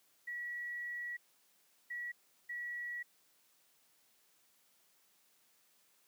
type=tone bursts at uneven times; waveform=sine; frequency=1930 Hz; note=B6; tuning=40 cents flat; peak=-39 dBFS; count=3; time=0.27-1.17 / 1.9-2.12 / 2.49-3.03 s; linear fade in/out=10 ms; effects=white hiss -71 dBFS RMS until 6.07 s + high-pass 150 Hz 12 dB/octave